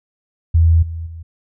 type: tone with level steps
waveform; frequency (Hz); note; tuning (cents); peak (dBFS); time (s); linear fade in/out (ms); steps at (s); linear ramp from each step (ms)
sine; 82.41; E2; 0; -8 / -23 / -29; 0.54-1.23; 10; 0.82 / 1.06; 10
effects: none